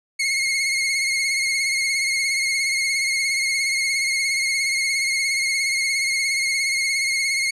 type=tone with vibrato; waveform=sawtooth; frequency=2161 Hz; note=C#7; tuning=45 cents flat; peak=-16 dBFS; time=0.19-7.51 s; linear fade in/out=10 ms; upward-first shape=sine; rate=17 Hz; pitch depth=46 cents each way; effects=resampled to 24000 Hz